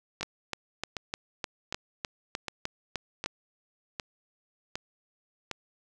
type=two click trains; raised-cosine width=0.2 ms; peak=-14 / -16 dBFS; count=11 / 8; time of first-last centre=0.23-3.26 / 0.21-5.513 s; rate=3.3 / 1.32 Hz; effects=none